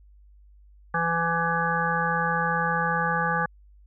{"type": "harmonic tone", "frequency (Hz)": 167.5, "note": "E3", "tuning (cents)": 28, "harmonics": [1, 3, 5, 7, 9, 10], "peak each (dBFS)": [-30, -32, -28, -28, -30, -29], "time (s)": [0.94, 3.46], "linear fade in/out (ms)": 5, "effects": ["added 50 Hz sine -50 dBFS peak until 3.86 s"]}